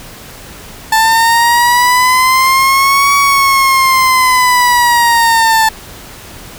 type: linear two-way sweep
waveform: 30% pulse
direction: up then down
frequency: 880 to 1128 to 880 Hz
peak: -4 dBFS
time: 0.92-5.69 s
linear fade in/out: 5 ms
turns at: 3.15 s
effects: pink hiss -32 dBFS RMS until 6.58 s